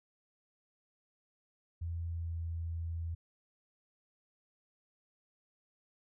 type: tone with pitch glide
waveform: sine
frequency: 84.2 to 83.23 Hz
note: E2 to E2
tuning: +37 to +17 cents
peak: -35 dBFS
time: 1.81-3.15 s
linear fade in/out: 10 ms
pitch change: -20 cents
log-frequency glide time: 2.07-2.37 s
effects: none